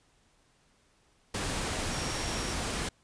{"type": "tone in noise", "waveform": "sine", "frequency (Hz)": 5588, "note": "F8", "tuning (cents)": 0, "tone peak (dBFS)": -42, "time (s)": [1.91, 2.53], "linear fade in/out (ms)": 5, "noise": "pink", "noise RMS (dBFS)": -33, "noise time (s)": [1.34, 2.89], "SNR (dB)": -12, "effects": ["pink hiss -67 dBFS RMS until 3.03 s", "resampled to 22050 Hz"]}